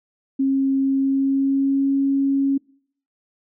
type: tone with pitch glide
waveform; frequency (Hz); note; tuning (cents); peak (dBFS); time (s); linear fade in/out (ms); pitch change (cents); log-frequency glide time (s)
sine; 270.3 to 274.7; C#4 to C#4; -44 to -16; -16; 0.39-2.58; 10; +28; 0.91-1.93
effects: noise-tail reverb RT60 0.6 s tail -25 dB re dry